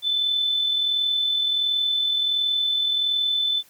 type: tone with amplitude modulation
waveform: sine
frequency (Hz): 3516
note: A7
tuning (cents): -2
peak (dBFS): -18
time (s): 0.02-3.63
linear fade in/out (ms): 50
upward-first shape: sine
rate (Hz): 41.4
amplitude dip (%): 35
effects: white hiss -55 dBFS RMS until 3.69 s